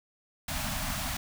pink band-stop noise, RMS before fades -33 dBFS, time 0.48-1.17 s, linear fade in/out 5 ms, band 280 to 600 Hz, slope 96 dB/octave, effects none

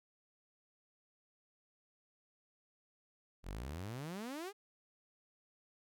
sawtooth exponential sweep, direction up, 40.93 to 425.1 Hz, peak -38 dBFS, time 3.43-4.53 s, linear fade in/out 50 ms, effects none

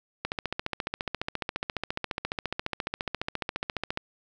click train, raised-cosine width 0.3 ms, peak -13 dBFS, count 55, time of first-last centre 0.25-3.974 s, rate 14.5 Hz, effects none

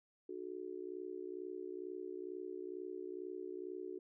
sine tone with amplitude modulation, 368.9 Hz, F#4, 5 cents flat, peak -38 dBFS, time 0.29-3.99 s, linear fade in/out 5 ms, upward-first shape sine, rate 62.2 Hz, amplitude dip 100%, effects none

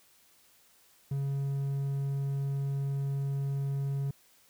triangle tone, 138.59 Hz, C#3, in tune, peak -27 dBFS, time 1.11-4.11 s, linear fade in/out 5 ms, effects white hiss -63 dBFS RMS until 4.49 s

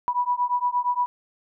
sine beating tone pair, 976 / 984.6 Hz, B5 / B5, -21 / -6 cents, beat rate 8.6 Hz, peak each -24 dBFS, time 0.08-1.06 s, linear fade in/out 0 ms, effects none

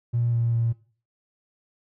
triangle tone with pitch steps, 118.7 / 117 / 116 Hz, A#2 / A#2 / A#2, +32 / +7 / -8 cents, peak -17 dBFS, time 0.13-0.73 s, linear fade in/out 20 ms, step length 200 ms, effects noise-tail reverb RT60 0.4 s tail -21 dB re dry + tanh soft clip ceiling -17 dBFS

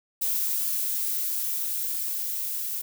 violet noise with level ramp, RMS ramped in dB -26 to -31 dBFS, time 0.21-2.82 s, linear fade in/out 10 ms, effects none

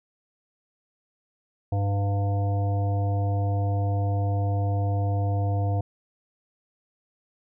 harmonic tone, 100 Hz, G2, 35 cents sharp, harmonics 1 / 3 / 5 / 7 / 9, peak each -22 / -36 / -36 / -33 / -44 dBFS, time 1.72-5.81 s, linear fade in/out 5 ms, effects none

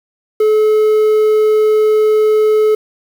triangle tone with quantisation, 430 Hz, A4, 40 cents flat, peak -6 dBFS, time 0.4-2.75 s, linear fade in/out 5 ms, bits 6, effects none

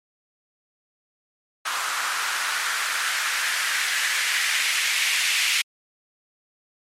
blue noise with band-pass filter sweep, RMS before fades -24 dBFS, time 1.65-5.62 s, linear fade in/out 10 ms, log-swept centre 1200 to 2400 Hz, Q 2.4, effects low-pass 12000 Hz 12 dB/octave + MP3 64 kbps

